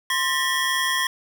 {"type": "tone cluster", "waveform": "square", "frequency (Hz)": [1047, 1796, 1938, 3298], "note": ["C6", "A6", "B6", "G#7"], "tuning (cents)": [1, 35, -33, -13], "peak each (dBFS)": -27, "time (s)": [0.1, 1.07], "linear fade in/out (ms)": 2, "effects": []}